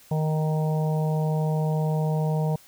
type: harmonic tone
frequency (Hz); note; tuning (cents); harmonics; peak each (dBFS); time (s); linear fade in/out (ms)
155.56; D#3; 0; 1 / 3 / 4 / 5 / 6; -22 / -32 / -34 / -36 / -38; 0.11-2.56; 5
effects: white hiss -53 dBFS RMS until 2.67 s